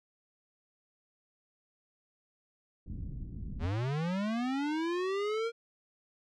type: low-pass noise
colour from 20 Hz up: pink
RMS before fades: -40 dBFS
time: 2.86-3.67 s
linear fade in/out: 5 ms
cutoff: 230 Hz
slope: 24 dB/octave
type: linear sweep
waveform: square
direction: up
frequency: 74.7 to 469 Hz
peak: -31 dBFS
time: 3.59-5.52 s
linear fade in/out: 50 ms
effects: low-pass 4000 Hz 12 dB/octave